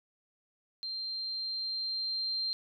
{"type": "tone with level ramp", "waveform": "sine", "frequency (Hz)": 4163, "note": "C8", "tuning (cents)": -10, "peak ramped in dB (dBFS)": [-35, -30], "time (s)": [0.83, 2.53], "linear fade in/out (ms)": 0, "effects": []}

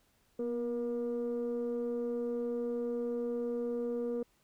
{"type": "tone pair together", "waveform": "sine", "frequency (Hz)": [242, 475.7], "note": ["B3", "A#4"], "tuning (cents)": [-35, 35], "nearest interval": "octave", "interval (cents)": 1170, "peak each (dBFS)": [-35, -32], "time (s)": [0.39, 4.23], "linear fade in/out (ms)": 5, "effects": ["tanh soft clip ceiling -28 dBFS", "pink hiss -71 dBFS RMS until 4.43 s"]}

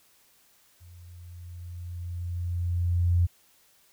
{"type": "tone with level ramp", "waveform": "sine", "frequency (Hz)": 87.31, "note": "F2", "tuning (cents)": 0, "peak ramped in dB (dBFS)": [-47, -18], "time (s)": [0.8, 3.27], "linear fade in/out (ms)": 20, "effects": ["white hiss -62 dBFS RMS until 3.92 s"]}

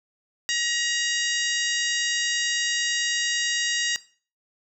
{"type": "harmonic tone", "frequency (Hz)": 949, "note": "A#5", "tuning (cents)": 31, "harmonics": [2, 3, 4, 5, 6, 7, 8], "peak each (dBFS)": [-28, -30, -31, -32, -33, -33, -34], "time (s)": [0.49, 3.96], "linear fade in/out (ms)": 0, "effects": ["noise-tail reverb RT60 0.4 s tail -17 dB re dry"]}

